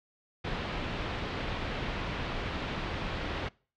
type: low-pass noise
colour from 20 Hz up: pink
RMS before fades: -35 dBFS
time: 0.44-3.49 s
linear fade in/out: 10 ms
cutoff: 3700 Hz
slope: 24 dB/octave
effects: noise-tail reverb RT60 0.4 s tail -24 dB re dry